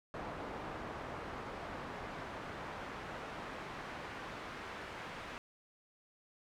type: noise with band-pass filter sweep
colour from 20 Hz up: brown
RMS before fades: -45 dBFS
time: 0.14-5.38 s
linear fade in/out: 0 ms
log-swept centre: 1000 to 1800 Hz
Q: 0.78
effects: none